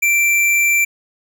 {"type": "tone with hard clipping", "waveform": "sine", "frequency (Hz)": 2349, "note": "D7", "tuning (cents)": 0, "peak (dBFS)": -13, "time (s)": [0.02, 0.85], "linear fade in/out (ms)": 10, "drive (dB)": 17, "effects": []}